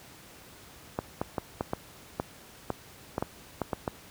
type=clicks; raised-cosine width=1 ms; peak=-14 dBFS; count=12; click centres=0.989 / 1.215 / 1.382 / 1.609 / 1.734 / 2.199 / 2.703 / 3.181 / 3.225 / 3.617 / 3.732 / 3.878 s; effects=pink hiss -51 dBFS RMS until 4.1 s + high-pass 60 Hz 12 dB/octave